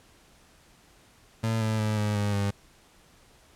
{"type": "tone with pitch steps", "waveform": "30% pulse", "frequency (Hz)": [112.3, 109.86, 107.48, 105.14, 102.86, 100.63], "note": ["A2", "A2", "A2", "G#2", "G#2", "G2"], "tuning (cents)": [36, -2, -40, 22, -16, 46], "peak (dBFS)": -22, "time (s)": [1.43, 2.51], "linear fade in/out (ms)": 10, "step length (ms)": 180, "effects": ["pink hiss -58 dBFS RMS until 3.55 s", "low-pass 11000 Hz 12 dB/octave"]}